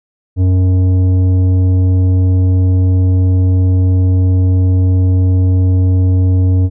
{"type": "tone with tanh clipping", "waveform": "sine", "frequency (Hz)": 92.3, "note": "F#2", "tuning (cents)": -4, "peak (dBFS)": -9, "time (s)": [0.36, 6.7], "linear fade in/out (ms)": 50, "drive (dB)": 10, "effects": []}